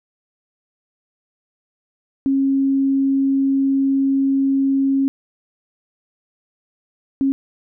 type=tone bursts at uneven times; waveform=sine; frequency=271.9 Hz; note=C#4; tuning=33 cents flat; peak=-14 dBFS; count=2; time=2.26-5.08 / 7.21-7.32 s; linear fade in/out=0 ms; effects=none